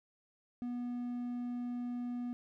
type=tone; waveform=triangle; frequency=243.6 Hz; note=B3; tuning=24 cents flat; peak=-34 dBFS; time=0.62-2.33 s; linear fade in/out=0 ms; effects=none